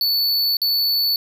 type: tone with dropouts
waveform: square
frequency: 4464 Hz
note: C#8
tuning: 11 cents sharp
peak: -17 dBFS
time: 0.01-1.16 s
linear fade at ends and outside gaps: 1 ms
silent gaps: 0.569-0.617 s
effects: none